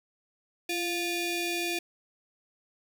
sawtooth ring-modulated tone, 1046.5 Hz, C6, in tune, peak -22 dBFS, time 0.69-1.79 s, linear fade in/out 5 ms, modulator 1390 Hz, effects none

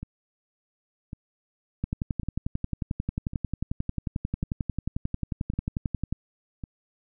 two click trains, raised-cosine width 5 ms, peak -15 / -23 dBFS, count 49 / 7, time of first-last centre 1.84-6.126 / 0.03-6.638 s, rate 11.2 / 0.908 Hz, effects none

